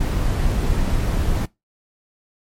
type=noise; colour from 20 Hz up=brown; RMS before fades=-19 dBFS; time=0-1.46 s; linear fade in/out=10 ms; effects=noise-tail reverb RT60 0.2 s tail -22 dB re dry + MP3 64 kbps